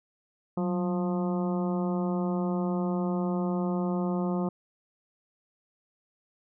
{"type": "harmonic tone with a mistuned harmonic", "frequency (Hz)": 176.7, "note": "F3", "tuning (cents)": 21, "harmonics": [1, 2, 3, 4, 5, 6, 7], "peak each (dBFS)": [-27, -33, -37, -39, -41, -43, -44], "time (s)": [0.57, 4.49], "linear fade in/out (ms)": 5, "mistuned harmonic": 1, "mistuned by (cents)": 69, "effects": []}